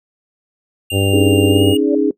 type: tone with pitch glide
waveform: square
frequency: 2794 to 2859 Hz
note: F7 to F7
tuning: 0 to +40 cents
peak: -21 dBFS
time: 0.9-1.77 s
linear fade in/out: 5 ms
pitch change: +40 cents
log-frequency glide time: 1.48-1.64 s
type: harmonic tone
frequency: 98 Hz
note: G2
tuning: in tune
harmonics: 1 / 2 / 3 / 4 / 5 / 6 / 7 / 8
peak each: -15 / -26 / -20 / -21 / -23 / -25 / -36 / -32 dBFS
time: 0.91-1.76 s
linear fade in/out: 50 ms
type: chord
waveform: sine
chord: C# suspended second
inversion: none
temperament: just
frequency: 277.2 / 311.8 / 415.8 Hz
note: C#4 / D#4 / G#4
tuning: 0 / +4 / +2 cents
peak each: -16 dBFS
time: 1.13-2.11 s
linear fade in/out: 5 ms
type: tone with exponential growth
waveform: sine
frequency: 576 Hz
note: D5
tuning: 34 cents flat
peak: -16 dBFS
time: 1.74-1.95 s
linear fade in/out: 5 ms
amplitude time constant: 45 ms
effects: noise-tail reverb RT60 0.1 s tail -20 dB re dry